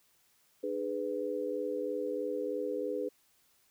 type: chord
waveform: sine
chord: G# diminished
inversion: second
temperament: just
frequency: 299 / 415.3 / 498.4 Hz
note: D4 / G#4 / B4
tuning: +31 / 0 / +16 cents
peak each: -39 / -36 / -35 dBFS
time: 0.63-3.09 s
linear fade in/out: 10 ms
effects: white hiss -69 dBFS RMS until 3.7 s